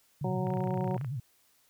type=tone with vibrato; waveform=sine; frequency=131.5 Hz; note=C3; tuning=9 cents sharp; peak=-32 dBFS; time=0.21-1.2 s; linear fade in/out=5 ms; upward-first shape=sine; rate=10 Hz; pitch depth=220 cents each way
type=harmonic tone; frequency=185 Hz; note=F#3; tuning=in tune; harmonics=1 / 2 / 3 / 4 / 5; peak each=-33 / -36 / -38 / -39 / -40 dBFS; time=0.24-0.97 s; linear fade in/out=5 ms
type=click train; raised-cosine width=0.5 ms; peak=-31 dBFS; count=18; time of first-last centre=0.47-1.046 s; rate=29.5 Hz
effects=white hiss -67 dBFS RMS until 1.69 s